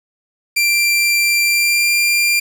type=tone with pitch glide; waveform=sawtooth; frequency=2363 to 2385 Hz; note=D7 to D7; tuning=+10 to +26 cents; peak=-9 dBFS; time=0.56-2.4 s; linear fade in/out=10 ms; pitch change=+16 cents; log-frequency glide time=1.44-1.91 s; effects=7-bit